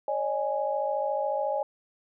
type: chord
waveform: sine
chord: C# suspended second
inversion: none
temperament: equal with one note detuned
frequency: 554.4 / 608.4 / 830.6 Hz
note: C#5 / D#5 / G#5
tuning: 0 / -39 / 0 cents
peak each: -30 dBFS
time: 0.08-1.63 s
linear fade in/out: 2 ms
effects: none